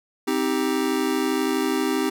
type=chord; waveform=square; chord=C minor; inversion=none; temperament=just; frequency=261.6 / 314 / 392.4 Hz; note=C4 / Eb4 / G4; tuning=0 / +16 / +2 cents; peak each=-26 dBFS; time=0.27-2.1 s; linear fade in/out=10 ms; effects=none